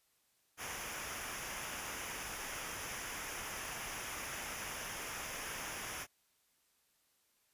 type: noise with comb filter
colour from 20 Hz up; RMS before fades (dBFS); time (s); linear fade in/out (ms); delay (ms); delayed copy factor
pink; -43; 0.57-6.07; 50; 0.24; -0.7
effects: white hiss -75 dBFS RMS until 7.53 s + resampled to 32000 Hz